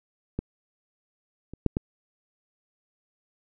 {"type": "clicks", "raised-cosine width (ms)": 3, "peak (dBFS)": [-15, -26, -8, -12], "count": 4, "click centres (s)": [0.39, 1.536, 1.663, 1.769], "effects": []}